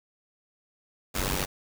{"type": "noise with amplitude modulation", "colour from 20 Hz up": "pink", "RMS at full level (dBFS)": -25, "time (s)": [1.14, 1.46], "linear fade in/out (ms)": 20, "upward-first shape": "sine", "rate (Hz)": 94.7, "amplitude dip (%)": 90, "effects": []}